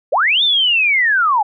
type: linear two-way sweep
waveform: sine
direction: up then down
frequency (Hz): 440 to 3647 to 790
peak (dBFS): -11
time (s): 0.12-1.43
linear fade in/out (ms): 10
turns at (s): 0.43
effects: none